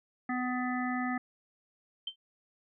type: harmonic tone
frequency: 250.5 Hz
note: B3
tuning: 25 cents sharp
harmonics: 1 / 3 / 5 / 7 / 8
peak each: -32 / -37 / -39 / -40 / -41 dBFS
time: 0.29-1.18 s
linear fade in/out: 5 ms
type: tone with exponential decay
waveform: sine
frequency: 3118 Hz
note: G7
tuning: 10 cents flat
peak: -30 dBFS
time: 2.07-2.16 s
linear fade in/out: 5 ms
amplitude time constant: 18 ms
effects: none